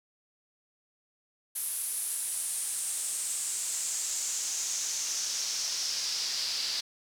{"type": "noise with band-pass filter sweep", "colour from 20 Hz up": "pink", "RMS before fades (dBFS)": -33, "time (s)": [1.55, 6.81], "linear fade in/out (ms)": 10, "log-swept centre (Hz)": [11000, 4600], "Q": 3.9, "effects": []}